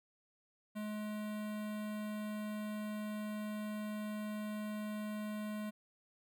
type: tone with notch filter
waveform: square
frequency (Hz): 211.7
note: G#3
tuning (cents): +33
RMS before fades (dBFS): -41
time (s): 0.75-5.71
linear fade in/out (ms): 20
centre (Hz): 5600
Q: 1.1
effects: none